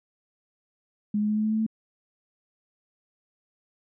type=tone with pitch steps; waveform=sine; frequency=208.7 / 210.6 / 212.6 / 214.6 / 216.6 / 218.6 / 220.6 Hz; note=G#3 / G#3 / G#3 / A3 / A3 / A3 / A3; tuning=+9 / +24 / +41 / -43 / -27 / -11 / +5 cents; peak=-22 dBFS; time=1.14-1.665 s; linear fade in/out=5 ms; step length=75 ms; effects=none